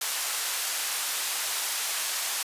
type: band-pass noise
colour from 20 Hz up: white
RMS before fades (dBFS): -30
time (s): 0.01-2.43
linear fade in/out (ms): 5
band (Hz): 770 to 12000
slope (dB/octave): 12
effects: resampled to 32000 Hz